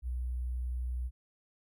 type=tone with sample-and-hold; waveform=sine; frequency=61.74 Hz; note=B1; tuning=in tune; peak=-32 dBFS; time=0.02-1.11 s; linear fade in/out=50 ms; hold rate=11025 Hz; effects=none